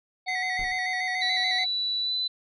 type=harmonic tone; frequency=740 Hz; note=F#5; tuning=in tune; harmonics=1 / 3 / 5 / 6; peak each=-32 / -38 / -41 / -39 dBFS; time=0.26-1.66 s; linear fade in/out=20 ms
type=tone with vibrato; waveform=triangle; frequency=1995 Hz; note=B6; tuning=17 cents sharp; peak=-26 dBFS; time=0.28-1.64 s; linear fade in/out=5 ms; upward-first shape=square; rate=6.9 Hz; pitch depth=51 cents each way
type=noise with exponential decay; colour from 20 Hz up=brown; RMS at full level=-34 dBFS; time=0.59-0.88 s; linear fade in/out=2 ms; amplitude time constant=62 ms
type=tone with pitch glide; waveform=sine; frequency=3951 to 4004 Hz; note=B7 to B7; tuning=0 to +23 cents; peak=-25 dBFS; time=1.21-2.28 s; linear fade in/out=10 ms; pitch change=+23 cents; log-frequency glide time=2.01-2.15 s
effects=resampled to 24000 Hz